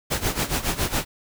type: noise with tremolo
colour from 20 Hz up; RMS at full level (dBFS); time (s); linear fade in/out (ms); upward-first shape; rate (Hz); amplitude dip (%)
pink; -22; 0.1-1.05; 20; sine; 7.2; 80
effects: none